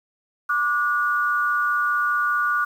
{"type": "tone pair together", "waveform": "sine", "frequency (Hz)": [1174.7, 1449.8], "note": ["D6", "F#6"], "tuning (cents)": [0, -36], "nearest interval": "major third", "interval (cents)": 364, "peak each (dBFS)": [-22, -21], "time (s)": [0.49, 2.65], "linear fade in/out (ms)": 10, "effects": ["8-bit"]}